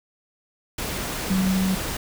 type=tone in noise; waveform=sine; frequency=188.9 Hz; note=F#3; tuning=36 cents sharp; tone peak=-19 dBFS; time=1.3-1.75 s; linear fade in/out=5 ms; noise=pink; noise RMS=-29 dBFS; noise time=0.78-1.97 s; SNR=+7 dB; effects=none